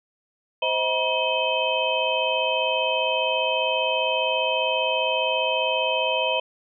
sine tone cluster, 521 / 636 / 959 / 2559 / 3099 Hz, C5 / D#5 / A#5 / D#7 / G7, -7 / +38 / +49 / +48 / -21 cents, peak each -27 dBFS, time 0.62-6.4 s, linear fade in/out 5 ms, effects none

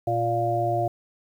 harmonic tone, 116.54 Hz, A#2, in tune, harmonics 1 / 3 / 5 / 6, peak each -28 / -29 / -29 / -24 dBFS, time 0.07-0.88 s, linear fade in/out 5 ms, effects 9-bit

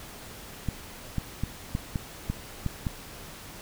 clicks, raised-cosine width 5 ms, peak -15 dBFS, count 8, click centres 0.687 / 1.183 / 1.436 / 1.751 / 1.958 / 2.3 / 2.663 / 2.868 s, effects pink hiss -44 dBFS RMS until 3.61 s

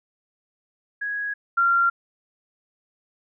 sine tone pair in turn, 1661.2 / 1380.5 Hz, G#6 / F6, 0 / -20 cents, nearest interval minor third, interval 320 cents, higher first, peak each -25 / -16 dBFS, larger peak second, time 1.01-1.34 / 1.57-1.9 s, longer neither, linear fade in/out 10 ms, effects none

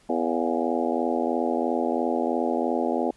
harmonic tone with a mistuned harmonic, 83 Hz, E2, 12 cents sharp, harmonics 3 / 4 / 5 / 6 / 7 / 8 / 9 / 10, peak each -28 / -29 / -30 / -31 / -31 / -32 / -33 / -33 dBFS, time 0.09-3.11 s, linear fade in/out 5 ms, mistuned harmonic 8, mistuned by +74 cents, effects pink hiss -59 dBFS RMS until 3.16 s + resampled to 24000 Hz

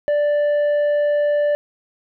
sine tone with tanh clipping, 587.3 Hz, D5, in tune, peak -16 dBFS, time 0.08-1.55 s, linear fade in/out 0 ms, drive 5 dB, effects none

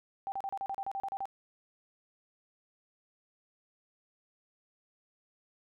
sine tone bursts, 784 Hz, G5, in tune, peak -33 dBFS, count 12, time 0.27-1.255 s, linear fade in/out 0 ms, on 50 ms, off 35 ms, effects none

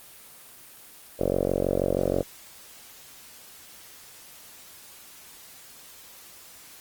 5% pulse tone with low-pass filter, 46.25 Hz, F#1, in tune, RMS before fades -25 dBFS, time 1.19-2.23 s, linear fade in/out 10 ms, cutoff 560 Hz, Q 4, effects white hiss -48 dBFS RMS until 6.8 s + Opus 24 kbps

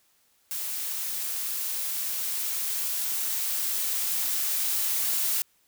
blue noise with level ramp, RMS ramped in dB -32 to -26 dBFS, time 0.51-5.42 s, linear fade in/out 0 ms, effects white hiss -66 dBFS RMS until 5.67 s

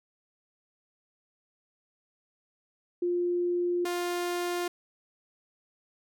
sine / sawtooth tone pair in turn, 351.8 / 351.8 Hz, F4 / F4, +13 / +13 cents, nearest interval unison, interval 0 cents, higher neither, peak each -25 dBFS, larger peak neither, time 3.02-3.85 / 3.85-4.68 s, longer neither, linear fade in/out 5 ms, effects none

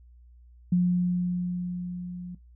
sine tone with level ramp, 178.3 Hz, F3, 36 cents sharp, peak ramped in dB -18 to -35 dBFS, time 0.72-2.35 s, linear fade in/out 5 ms, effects noise-tail reverb RT60 0.2 s tail -22 dB re dry + added 60 Hz sine -50 dBFS peak until 2.55 s

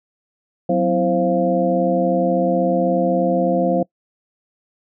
sine tone cluster, 184.1 / 256.1 / 332.4 / 525 / 693 Hz, F#3 / C4 / E4 / C5 / F5, -8 / -37 / +15 / +6 / -14 cents, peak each -20 / -24 / -23 / -19 / -22 dBFS, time 0.69-3.83 s, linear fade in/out 5 ms, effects noise-tail reverb RT60 0.1 s tail -24 dB re dry

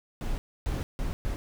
brown noise bursts at uneven times, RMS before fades -30 dBFS, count 4, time 0.21-0.38 / 0.66-0.83 / 0.99-1.13 / 1.25-1.36 s, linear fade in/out 0 ms, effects none

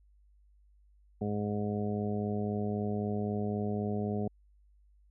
harmonic tone, 103.83 Hz, G#2, in tune, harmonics 1 / 2 / 3 / 4 / 5 / 6 / 7, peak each -36 / -33 / -44 / -37 / -45 / -44 / -43 dBFS, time 1.21-4.28 s, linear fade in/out 5 ms, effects added 50 Hz sine -60 dBFS peak until 5.1 s

